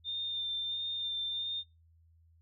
sine tone with vibrato, 3608 Hz, A7, 43 cents sharp, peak -33 dBFS, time 0.04-1.64 s, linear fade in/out 50 ms, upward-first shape sine, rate 1.5 Hz, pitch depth 16 cents each way, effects noise-tail reverb RT60 0.2 s tail -17 dB re dry + added 82 Hz sine -61 dBFS peak until 2.41 s

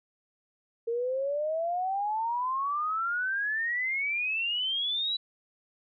sine exponential sweep, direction up, 456.3 to 3966 Hz, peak -27 dBFS, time 0.87-5.17 s, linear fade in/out 10 ms, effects none

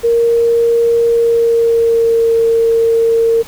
sine tone with pitch glide, 466.2 to 457.7 Hz, A#4 to A#4, 0 to -32 cents, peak -8 dBFS, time 0.03-3.43 s, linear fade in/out 20 ms, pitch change -32 cents, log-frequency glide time 1.07-2.36 s, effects pink hiss -35 dBFS RMS until 3.47 s

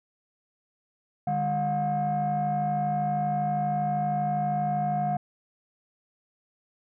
sine tone cluster, 149.4 / 202 / 718 Hz, D3 / G#3 / F5, +30 / -48 / +48 cents, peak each -29 / -31 / -24 dBFS, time 1.27-5.17 s, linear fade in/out 5 ms, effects tanh soft clip ceiling -20 dBFS

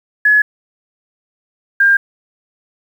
sine tone pair in turn, 1697 / 1601.8 Hz, G#6 / G6, +37 / +37 cents, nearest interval minor second, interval 100 cents, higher first, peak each -7 dBFS, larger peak neither, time 0.25-0.42 / 1.8-1.97 s, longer neither, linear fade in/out 5 ms, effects 7-bit

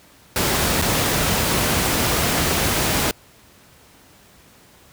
pink noise with dropouts, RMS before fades -19 dBFS, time 0.36-3.11 s, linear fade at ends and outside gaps 1 ms, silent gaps 0.816-0.822 s, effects pink hiss -50 dBFS RMS until 4.92 s + high-pass 60 Hz 12 dB/octave

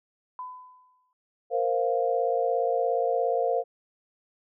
sine tone with exponential decay, 1006 Hz, B5, 32 cents sharp, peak -32 dBFS, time 0.39-1.13 s, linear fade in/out 1 ms, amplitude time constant 160 ms
sine chord, Bb suspended second, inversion none, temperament equal, 466.2 / 523.3 / 698.5 Hz, Bb4 / C5 / F5, 0 / 0 / 0 cents, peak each -27 dBFS, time 1.5-3.64 s, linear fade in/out 50 ms
effects none

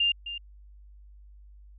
sine tone with echo, 2800 Hz, F7, 4 cents sharp, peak -21 dBFS, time 0-0.12 s, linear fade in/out 5 ms, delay 260 ms, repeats 1, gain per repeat -12 dB, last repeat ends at 0.38 s, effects added 50 Hz sine -48 dBFS peak until 1.78 s

